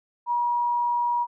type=tone; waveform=sine; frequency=959 Hz; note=A#5; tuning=49 cents sharp; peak=-21 dBFS; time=0.26-1.27 s; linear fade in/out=50 ms; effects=none